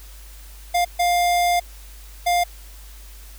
square tone bursts at uneven times, 703 Hz, F5, 11 cents sharp, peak -17 dBFS, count 3, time 0.74-0.85 / 0.99-1.6 / 2.26-2.44 s, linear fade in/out 10 ms, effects added 50 Hz sine -39 dBFS peak until 3.38 s + white hiss -47 dBFS RMS until 3.38 s

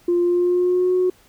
sine tone with pitch glide, 349.2 to 365.9 Hz, F4 to F#4, 0 to -19 cents, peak -14 dBFS, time 0.08-1.1 s, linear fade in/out 5 ms, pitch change +81 cents, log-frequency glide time 0.21-0.93 s, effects tanh soft clip ceiling -11 dBFS + pink hiss -54 dBFS RMS until 1.28 s

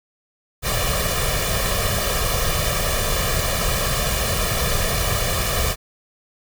pink noise with comb filter, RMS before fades -21 dBFS, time 0.62-5.76 s, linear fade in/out 50 ms, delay 1.7 ms, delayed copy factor +0.8, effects none

